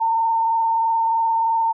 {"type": "tone with frequency modulation", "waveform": "sine", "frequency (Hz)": 907, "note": "A#5", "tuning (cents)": -48, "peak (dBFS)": -16, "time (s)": [0, 1.73], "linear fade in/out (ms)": 20, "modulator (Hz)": 23.1, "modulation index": 0.63, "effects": []}